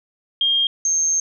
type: tone pair in turn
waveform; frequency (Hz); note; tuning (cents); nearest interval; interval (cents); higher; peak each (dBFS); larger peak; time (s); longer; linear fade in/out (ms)
sine; 3219 / 6382; G7 / G8; +45 / +30; octave; 1185; second; -15 / -16; first; 0.41-0.67 / 0.85-1.2; second; 2
effects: none